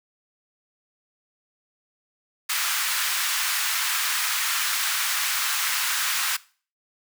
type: high-pass noise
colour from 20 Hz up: pink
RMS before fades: -25 dBFS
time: 2.49-6.37 s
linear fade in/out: 10 ms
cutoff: 1200 Hz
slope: 24 dB/octave
effects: noise-tail reverb RT60 0.4 s tail -20 dB re dry